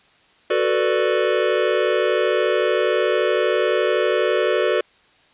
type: chord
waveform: square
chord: B minor seventh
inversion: second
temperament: equal with one note detuned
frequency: 370 / 442 / 493.9 / 587.3 Hz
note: F#4 / A4 / B4 / D5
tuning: 0 / +8 / 0 / 0 cents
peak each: -23 dBFS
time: 0.5-4.81 s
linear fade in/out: 5 ms
effects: white hiss -55 dBFS RMS until 5.33 s + resampled to 8000 Hz